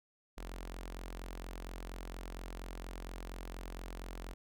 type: tone with notch filter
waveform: sawtooth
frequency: 44.27 Hz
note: F1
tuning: 24 cents sharp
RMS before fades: -45 dBFS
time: 0.37-4.34 s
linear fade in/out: 10 ms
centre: 110 Hz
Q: 0.5
effects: none